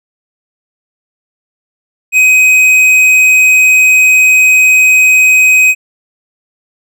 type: tone with tanh clipping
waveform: sine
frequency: 2518 Hz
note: D#7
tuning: 20 cents sharp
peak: -5 dBFS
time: 2.12-5.75 s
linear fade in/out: 50 ms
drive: 10 dB
effects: none